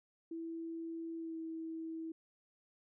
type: tone with pitch glide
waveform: sine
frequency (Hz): 329.6 to 324.3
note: E4 to E4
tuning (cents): 0 to -28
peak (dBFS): -40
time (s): 0.31-2.12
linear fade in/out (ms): 5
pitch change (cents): -28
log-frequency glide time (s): 1.17-1.37
effects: none